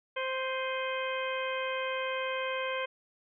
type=harmonic tone with a mistuned harmonic; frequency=523.3 Hz; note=C5; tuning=in tune; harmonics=1 / 2 / 3 / 4 / 5 / 6; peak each=-34 / -37 / -39 / -40 / -41 / -42 dBFS; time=0.16-2.86 s; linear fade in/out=10 ms; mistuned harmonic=5; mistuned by=-65 cents; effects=none